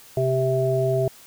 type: harmonic tone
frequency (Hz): 130.81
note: C3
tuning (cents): 0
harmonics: 1 / 3 / 5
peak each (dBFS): -23 / -23 / -23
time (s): 0.17-1.08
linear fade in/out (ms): 2
effects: white hiss -48 dBFS RMS until 1.26 s